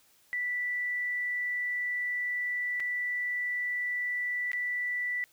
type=tone with dropouts; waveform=sine; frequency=1969 Hz; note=B6; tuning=6 cents flat; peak=-29 dBFS; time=0.33-5.24 s; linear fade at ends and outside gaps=0 ms; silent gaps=2.799-2.803 / 4.517-4.532 s; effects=white hiss -64 dBFS RMS until 5.32 s